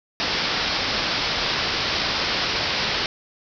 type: low-pass noise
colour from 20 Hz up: white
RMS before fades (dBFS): -24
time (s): 0.2-3.06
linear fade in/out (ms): 0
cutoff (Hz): 5400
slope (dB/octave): 96
effects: none